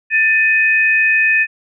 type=tone pair together; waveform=sine; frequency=1776 / 2510 Hz; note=A6 / D#7; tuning=+16 / +15 cents; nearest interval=tritone; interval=599 cents; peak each=-13 dBFS; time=0.1-1.47 s; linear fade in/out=50 ms; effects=none